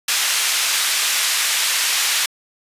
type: band-pass noise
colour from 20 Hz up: pink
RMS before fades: -19 dBFS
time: 0.08-2.26 s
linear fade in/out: 5 ms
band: 2000 to 12000 Hz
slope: 12 dB/octave
effects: resampled to 32000 Hz